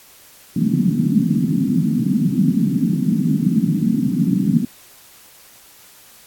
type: band-pass noise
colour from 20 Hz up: white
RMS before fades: -17 dBFS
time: 0.56-4.65 s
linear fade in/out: 5 ms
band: 150 to 260 Hz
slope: 48 dB/octave
effects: white hiss -46 dBFS RMS until 6.26 s + AAC 64 kbps